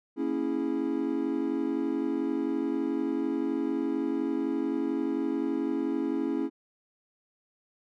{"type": "chord", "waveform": "triangle", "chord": "A# half-diminished seventh", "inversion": "none", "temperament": "equal with one note detuned", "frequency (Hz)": [233.1, 277.2, 328.7, 415.3], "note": ["A#3", "C#4", "E4", "G#4"], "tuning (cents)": [0, 0, -5, 0], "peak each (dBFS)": [-34, -28, -29, -34], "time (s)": [0.16, 6.5], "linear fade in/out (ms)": 50, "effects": []}